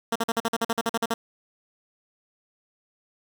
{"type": "tone bursts", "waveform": "10% pulse", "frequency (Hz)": 229, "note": "A#3", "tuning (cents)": -31, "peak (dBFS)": -14, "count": 13, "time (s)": [0.12, 1.14], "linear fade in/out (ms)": 5, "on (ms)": 36, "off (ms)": 46, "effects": []}